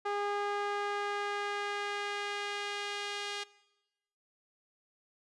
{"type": "tone with band-pass filter sweep", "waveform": "sawtooth", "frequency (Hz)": 408.2, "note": "G#4", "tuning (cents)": -30, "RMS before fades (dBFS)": -36, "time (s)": [0.05, 3.44], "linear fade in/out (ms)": 10, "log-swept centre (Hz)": [970, 3300], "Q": 0.98, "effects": ["noise-tail reverb RT60 1.0 s tail -21 dB re dry", "resampled to 24000 Hz"]}